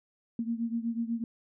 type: beating tone pair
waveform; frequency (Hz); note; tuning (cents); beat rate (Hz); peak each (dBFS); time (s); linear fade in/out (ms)
sine; 229 / 237.1; A#3 / A#3; -31 / +30; 8.1; -31 / -34; 0.39-1.24; 2
effects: none